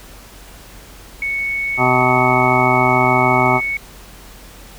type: tone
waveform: sine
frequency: 2217 Hz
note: C#7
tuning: in tune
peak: -18 dBFS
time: 1.22-3.77 s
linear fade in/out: 2 ms
type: harmonic tone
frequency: 126.6 Hz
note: B2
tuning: 43 cents sharp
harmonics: 1 / 2 / 3 / 5 / 6 / 7 / 8 / 9 / 10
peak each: -21 / -21 / -21 / -21 / -20 / -18 / -26 / -22 / -21 dBFS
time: 1.77-3.61 s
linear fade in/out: 50 ms
effects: added 46 Hz sine -41 dBFS peak until 4.78 s + pink hiss -41 dBFS RMS until 4.78 s